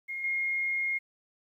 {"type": "tone with level steps", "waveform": "sine", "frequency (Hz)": 2141, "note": "C7", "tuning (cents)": 39, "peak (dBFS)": [-33, -27], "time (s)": [0.08, 0.99], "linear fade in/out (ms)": 20, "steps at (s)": 0.24, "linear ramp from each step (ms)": 2, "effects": ["11-bit"]}